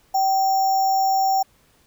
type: tone with sample-and-hold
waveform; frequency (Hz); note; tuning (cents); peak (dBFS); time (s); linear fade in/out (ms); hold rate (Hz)
sine; 772; G5; -27; -16; 0.14-1.43; 10; 6300
effects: pink hiss -59 dBFS RMS until 1.86 s